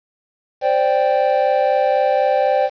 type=chord; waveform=triangle; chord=C suspended second; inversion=none; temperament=equal; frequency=523.3 / 587.3 / 784 Hz; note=C5 / D5 / G5; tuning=0 / 0 / 0 cents; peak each=-16 dBFS; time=0.61-2.7 s; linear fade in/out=50 ms; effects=resampled to 11025 Hz + 7-bit